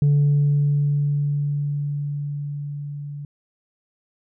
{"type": "tone with level ramp", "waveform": "sine", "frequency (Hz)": 144.6, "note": "D3", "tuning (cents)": -27, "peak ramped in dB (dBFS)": [-11, -30], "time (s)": [0.02, 3.25], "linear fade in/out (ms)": 2, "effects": ["tanh soft clip ceiling -12 dBFS"]}